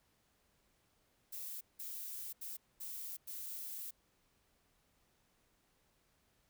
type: noise bursts at uneven times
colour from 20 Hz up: violet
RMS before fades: -45 dBFS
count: 5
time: 1.32-1.61 / 1.79-2.33 / 2.41-2.57 / 2.8-3.17 / 3.27-3.91 s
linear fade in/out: 10 ms
effects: pink hiss -75 dBFS RMS until 6.49 s